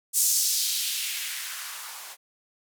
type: noise with band-pass filter sweep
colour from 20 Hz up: violet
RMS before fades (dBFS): -28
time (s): 0.13-2.17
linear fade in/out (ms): 50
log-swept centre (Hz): 7700 to 720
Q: 1.6
effects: none